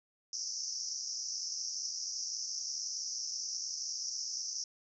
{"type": "band-pass noise", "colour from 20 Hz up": "pink", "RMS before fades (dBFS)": -39, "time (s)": [0.33, 4.64], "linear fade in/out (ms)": 2, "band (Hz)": [5200, 6100], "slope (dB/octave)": 96, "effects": []}